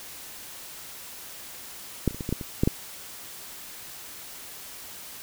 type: clicks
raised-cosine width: 3 ms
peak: -8 / -27 / -25 / -19 / -16 / -12 / -21 / -7 / -7 dBFS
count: 9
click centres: 2.077 / 2.109 / 2.146 / 2.208 / 2.291 / 2.326 / 2.412 / 2.635 / 2.675 s
effects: white hiss -42 dBFS RMS until 5.22 s